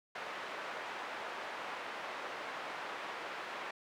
pink band-pass noise, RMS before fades -43 dBFS, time 0.15-3.71 s, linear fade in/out 5 ms, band 640 to 2200 Hz, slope 12 dB/octave, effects none

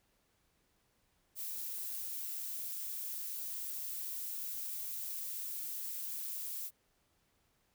violet noise, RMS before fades -41 dBFS, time 1.35-6.71 s, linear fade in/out 50 ms, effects pink hiss -75 dBFS RMS until 7.74 s

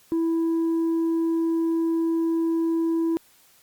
sine tone with tanh clipping, 329.6 Hz, E4, in tune, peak -21 dBFS, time 0.12-3.17 s, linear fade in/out 0 ms, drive 2 dB, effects white hiss -57 dBFS RMS until 3.62 s + Opus 48 kbps

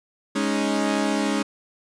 sawtooth chord, Ab suspended fourth, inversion none, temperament equal, 207.7 / 277.2 / 311.1 Hz, Ab3 / Db4 / Eb4, 0 / 0 / 0 cents, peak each -21 / -21 / -23 dBFS, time 0.35-1.43 s, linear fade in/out 10 ms, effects resampled to 22050 Hz

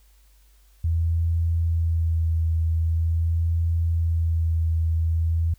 sine tone with vibrato, 82.41 Hz, E2, in tune, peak -19 dBFS, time 0.84-5.54 s, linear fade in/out 5 ms, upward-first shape sine, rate 0.44 Hz, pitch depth 20 cents each way, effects added 50 Hz sine -53 dBFS peak until 5.58 s + white hiss -63 dBFS RMS until 5.58 s

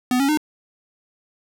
square tone with pitch steps, 250.3 / 276.1 / 304.6 Hz, B3 / C#4 / D#4, +23 / -7 / -37 cents, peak -17 dBFS, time 0.11-0.374 s, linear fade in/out 2 ms, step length 88 ms, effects none

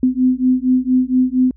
sine beating tone pair, 253.1 / 257.4 Hz, B3 / C4, +43 / -28 cents, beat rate 4.3 Hz, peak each -15 dBFS, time 0.03-1.51 s, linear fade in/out 2 ms, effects added 60 Hz sine -43 dBFS peak until 1.56 s

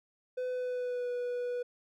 triangle tone with pitch glide, 504 to 489.7 Hz, B4 to B4, +35 to -15 cents, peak -30 dBFS, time 0.37-1.63 s, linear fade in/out 10 ms, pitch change -50 cents, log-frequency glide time 0.48-1.1 s, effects none

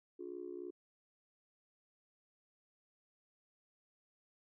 sine tone with amplitude modulation, 358 Hz, F4, 43 cents sharp, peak -38 dBFS, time 0.19-0.71 s, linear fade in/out 10 ms, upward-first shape sine, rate 63.3 Hz, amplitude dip 100%, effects tanh soft clip ceiling -34 dBFS

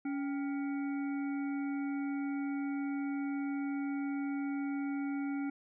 harmonic tone with a mistuned harmonic, 280.8 Hz, C#4, 22 cents sharp, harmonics 1 / 3 / 5 / 7 / 8, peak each -33 / -47 / -49 / -58 / -51 dBFS, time 0.05-5.5 s, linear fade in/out 5 ms, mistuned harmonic 3, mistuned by -120 cents, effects none

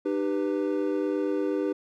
triangle chord, Eb augmented, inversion none, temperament equal with one note detuned, 303.5 / 392 / 493.9 Hz, Eb4 / G4 / B4, -43 / 0 / 0 cents, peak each -26 / -27 / -29 dBFS, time 0.05-1.73 s, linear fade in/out 10 ms, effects none

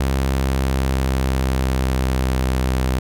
sawtooth tone with pitch glide, 66.9 to 64.4 Hz, C2 to C2, +39 to -27 cents, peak -13 dBFS, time 0-2.99 s, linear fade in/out 5 ms, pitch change -66 cents, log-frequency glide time 0.13-2.53 s, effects none

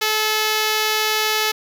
5% pulse tone, 431.8 Hz, A4, 33 cents flat, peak -6 dBFS, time 0.01-1.52 s, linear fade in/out 10 ms, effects none

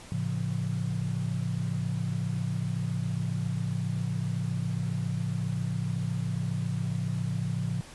sine chord, A augmented, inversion none, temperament just, 110 / 137.5 / 171.88 Hz, A2 / C#3 / E#3, 0 / -14 / -27 cents, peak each -32 dBFS, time 0.12-7.81 s, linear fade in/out 0 ms, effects pink hiss -48 dBFS RMS until 7.94 s + resampled to 24000 Hz

